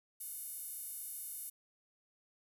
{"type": "tone with high-pass filter", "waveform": "sawtooth", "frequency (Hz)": 729, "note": "F#5", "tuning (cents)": -26, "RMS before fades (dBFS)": -45, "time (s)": [0.2, 1.5], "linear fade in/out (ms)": 10, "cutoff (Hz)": 11000, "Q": 2.7, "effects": []}